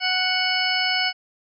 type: harmonic tone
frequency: 740 Hz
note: F#5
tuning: in tune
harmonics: 1 / 2 / 3 / 4 / 6 / 7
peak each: -28 / -27 / -25 / -26 / -28 / -27 dBFS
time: 0-1.13 s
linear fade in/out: 50 ms
effects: none